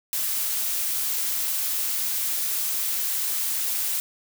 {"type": "noise", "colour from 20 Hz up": "blue", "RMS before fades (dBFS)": -26, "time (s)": [0.13, 4], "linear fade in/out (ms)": 0, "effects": []}